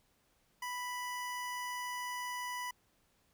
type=tone; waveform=25% pulse; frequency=987.8 Hz; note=B5; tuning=in tune; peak=-34 dBFS; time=0.62-2.71 s; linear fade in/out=5 ms; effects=pink hiss -73 dBFS RMS until 3.33 s